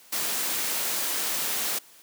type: noise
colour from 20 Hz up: white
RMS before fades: -28 dBFS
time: 0.12-1.79 s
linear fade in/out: 10 ms
effects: white hiss -53 dBFS RMS until 2.02 s + high-pass 200 Hz 12 dB/octave